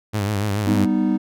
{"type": "tone with vibrato", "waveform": "sawtooth", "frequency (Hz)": 102.6, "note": "G#2", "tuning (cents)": -21, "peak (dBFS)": -16, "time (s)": [0.13, 0.86], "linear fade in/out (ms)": 20, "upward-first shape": "triangle", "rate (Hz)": 7, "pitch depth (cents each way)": 95}
{"type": "chord", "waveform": "triangle", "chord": "G augmented", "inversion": "none", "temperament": "equal", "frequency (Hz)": [196, 246.9, 311.1], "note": ["G3", "B3", "D#4"], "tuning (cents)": [0, 0, 0], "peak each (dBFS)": -19, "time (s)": [0.66, 1.18], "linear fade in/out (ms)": 20}
{"effects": []}